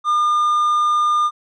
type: tone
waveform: triangle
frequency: 1208 Hz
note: D6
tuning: 48 cents sharp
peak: -12 dBFS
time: 0.04-1.31 s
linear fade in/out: 50 ms
effects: resampled to 22050 Hz